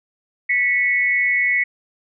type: tone pair together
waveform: sine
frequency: 1963.2 / 2206 Hz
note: B6 / C#7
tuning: -11 / -9 cents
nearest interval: major second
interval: 202 cents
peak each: -18 dBFS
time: 0.49-1.64 s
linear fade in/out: 10 ms
effects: none